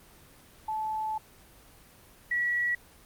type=tone pair in turn; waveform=sine; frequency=869 / 1932.9 Hz; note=A5 / B6; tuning=-22 / -38 cents; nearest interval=octave + major second; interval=1384 cents; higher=second; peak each=-29 / -25 dBFS; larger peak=second; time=0.68-1.18 / 2.31-2.75 s; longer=first; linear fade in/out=5 ms; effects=pink hiss -55 dBFS RMS until 3.05 s + Opus 24 kbps